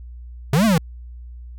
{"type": "linear two-way sweep", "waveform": "square", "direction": "up then down", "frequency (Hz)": [126.3, 233.1, 150.8], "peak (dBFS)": -14, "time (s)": [0.53, 0.78], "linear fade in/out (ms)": 2, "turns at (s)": 0.65, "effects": ["added 60 Hz sine -34 dBFS peak until 1.58 s"]}